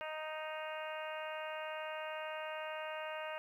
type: harmonic tone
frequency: 311.1 Hz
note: D#4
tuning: in tune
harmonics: 2 / 3 / 4 / 5 / 6 / 7 / 8 / 9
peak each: -43 / -47 / -49 / -49 / -52 / -54 / -52 / -51 dBFS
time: 0.01-3.38 s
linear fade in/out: 0 ms
effects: 12-bit